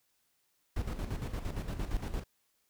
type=noise with tremolo; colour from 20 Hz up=brown; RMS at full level=-34 dBFS; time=0.76-2.24 s; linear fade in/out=5 ms; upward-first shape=square; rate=8.7 Hz; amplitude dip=60%; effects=white hiss -75 dBFS RMS until 2.69 s